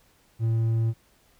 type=tone with hard clipping; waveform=sine; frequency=113.4 Hz; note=A#2; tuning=47 cents flat; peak=-22 dBFS; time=0.39-0.94 s; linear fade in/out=50 ms; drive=3 dB; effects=pink hiss -62 dBFS RMS until 1.39 s